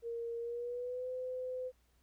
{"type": "tone with pitch glide", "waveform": "sine", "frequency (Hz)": [466.2, 508.4], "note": ["A#4", "C5"], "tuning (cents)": [0, -50], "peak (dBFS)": -37, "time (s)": [0.02, 1.72], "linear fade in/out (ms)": 50, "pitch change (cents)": 150, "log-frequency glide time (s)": [0.39, 1.09], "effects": ["added 60 Hz sine -70 dBFS peak until 2.02 s", "pink hiss -75 dBFS RMS until 2.02 s"]}